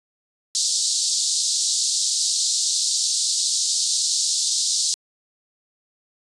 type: band-pass noise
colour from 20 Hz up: pink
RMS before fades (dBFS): -22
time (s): 0.55-4.94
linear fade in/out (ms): 0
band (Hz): 4000 to 8600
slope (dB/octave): 48
effects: resampled to 24000 Hz